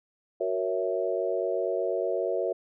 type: chord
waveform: sine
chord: F# dominant seventh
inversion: none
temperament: equal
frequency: 370 / 466.2 / 554.4 / 659.3 Hz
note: F#4 / A#4 / C#5 / E5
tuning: 0 / 0 / 0 / 0 cents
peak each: -31 dBFS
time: 0.4-2.53 s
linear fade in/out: 10 ms
effects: none